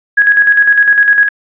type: tone with tremolo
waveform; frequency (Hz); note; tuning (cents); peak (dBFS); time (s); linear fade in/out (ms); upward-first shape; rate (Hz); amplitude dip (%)
sine; 1661.2; G#6; 0; -3; 0.17-1.29; 10; square; 9.9; 50
effects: resampled to 8000 Hz